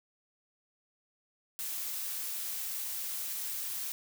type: noise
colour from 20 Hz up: blue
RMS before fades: -37 dBFS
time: 1.59-3.92 s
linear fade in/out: 0 ms
effects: none